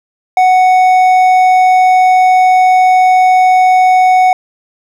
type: tone with hard clipping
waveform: triangle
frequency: 741 Hz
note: F#5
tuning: 2 cents sharp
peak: -6 dBFS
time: 0.37-4.33 s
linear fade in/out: 2 ms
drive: 9 dB
effects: none